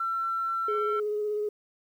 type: tone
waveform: sine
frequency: 1348 Hz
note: E6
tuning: 38 cents sharp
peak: -26 dBFS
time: 0-1 s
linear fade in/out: 5 ms
type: tone with vibrato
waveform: sine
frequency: 420 Hz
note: G#4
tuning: 19 cents sharp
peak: -26 dBFS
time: 0.68-1.49 s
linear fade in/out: 5 ms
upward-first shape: sine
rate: 16 Hz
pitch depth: 18 cents each way
effects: tanh soft clip ceiling -20 dBFS + 10-bit